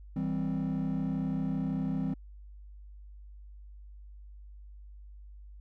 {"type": "chord", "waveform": "triangle", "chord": "C major", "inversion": "first", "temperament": "just", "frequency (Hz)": [163.52, 196.22, 261.6], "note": ["E3", "G3", "C4"], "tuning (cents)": [-14, 2, 0], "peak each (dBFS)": -31, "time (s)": [0.16, 2.14], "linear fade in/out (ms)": 5, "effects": ["tanh soft clip ceiling -21 dBFS", "added 50 Hz sine -46 dBFS peak until 5.6 s"]}